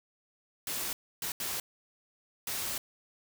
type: noise bursts at uneven times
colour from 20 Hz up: white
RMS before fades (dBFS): -35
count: 4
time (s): 0.67-0.93 / 1.22-1.32 / 1.4-1.6 / 2.47-2.78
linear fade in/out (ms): 2
effects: none